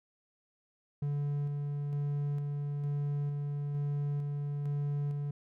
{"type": "tone with tremolo", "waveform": "triangle", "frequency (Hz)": 144.3, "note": "D3", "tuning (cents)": -30, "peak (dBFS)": -28, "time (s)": [1.02, 5.31], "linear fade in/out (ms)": 5, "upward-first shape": "square", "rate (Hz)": 1.1, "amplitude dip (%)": 25, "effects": []}